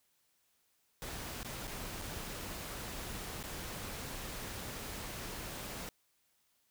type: noise with dropouts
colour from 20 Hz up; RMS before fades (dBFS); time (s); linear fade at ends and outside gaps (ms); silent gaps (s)
pink; -43; 1.02-5.89; 0; 1.431-1.447 / 1.672-1.677 / 2.017-2.021 / 3.429-3.438
effects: white hiss -75 dBFS RMS until 6.7 s